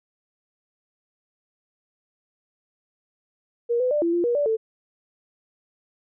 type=tone with pitch steps; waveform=sine; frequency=472.7 / 504 / 593 / 338.3 / 346.3 / 478.3 / 581 / 444.2 Hz; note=A#4 / B4 / D5 / E4 / F4 / A#4 / D5 / A4; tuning=+24 / +35 / +17 / +45 / -15 / +44 / -19 / +16 cents; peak=-19 dBFS; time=3.69-4.57 s; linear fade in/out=20 ms; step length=110 ms; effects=none